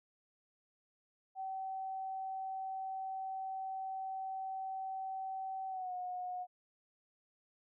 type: tone with pitch glide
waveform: sine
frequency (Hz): 765 to 726.2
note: G5 to F#5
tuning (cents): -42 to -33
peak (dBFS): -38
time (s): 1.35-6.47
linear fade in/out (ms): 50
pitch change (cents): -91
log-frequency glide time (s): 5.69-5.93
effects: none